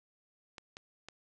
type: clicks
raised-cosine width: 0.2 ms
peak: -28 dBFS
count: 3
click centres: 0.582 / 0.769 / 1.086 s
effects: resampled to 22050 Hz